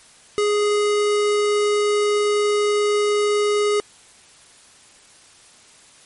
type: tone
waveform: square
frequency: 415.3 Hz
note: G#4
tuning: in tune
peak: -17 dBFS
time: 0.38-3.8 s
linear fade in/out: 0 ms
effects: white hiss -49 dBFS RMS until 6.05 s + MP3 48 kbps